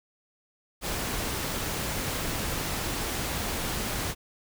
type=noise; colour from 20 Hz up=pink; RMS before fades=-31 dBFS; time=0.81-4.15 s; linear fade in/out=50 ms; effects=none